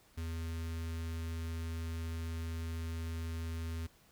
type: tone with notch filter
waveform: square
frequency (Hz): 82.1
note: E2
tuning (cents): -6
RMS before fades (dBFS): -39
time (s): 0.17-3.87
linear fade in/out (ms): 10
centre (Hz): 680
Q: 0.93
effects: pink hiss -65 dBFS RMS until 4.11 s